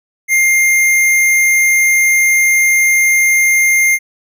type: tone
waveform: square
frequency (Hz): 2112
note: C7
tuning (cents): +16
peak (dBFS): -9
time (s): 0.28-3.99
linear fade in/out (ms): 50
effects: none